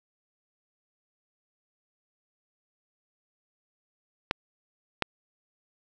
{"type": "clicks", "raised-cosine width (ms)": 0.3, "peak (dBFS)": -8, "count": 2, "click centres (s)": [4.311, 5.023], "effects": []}